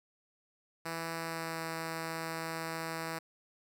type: tone with pitch glide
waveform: 5% pulse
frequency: 164.81 to 163.11 Hz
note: E3 to E3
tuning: 0 to -18 cents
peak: -25 dBFS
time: 0.85-3.19 s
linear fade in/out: 10 ms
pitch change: -18 cents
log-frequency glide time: 1.14-1.62 s
effects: none